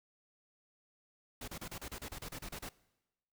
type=noise bursts; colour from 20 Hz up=pink; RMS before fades=-44 dBFS; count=13; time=1.41-2.691 s; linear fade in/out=5 ms; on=69 ms; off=32 ms; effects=noise-tail reverb RT60 1.0 s tail -21 dB re dry